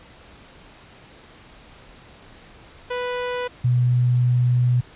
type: tone pair in turn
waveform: sawtooth / sine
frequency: 493.9 / 123.47 Hz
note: B4 / B2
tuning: 0 / 0 cents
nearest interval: 2 octaves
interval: 2400 cents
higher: first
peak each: -20 / -15 dBFS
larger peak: second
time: 2.9-3.48 / 3.64-4.81 s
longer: second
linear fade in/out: 10 ms
effects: pink hiss -47 dBFS RMS until 4.95 s + resampled to 8000 Hz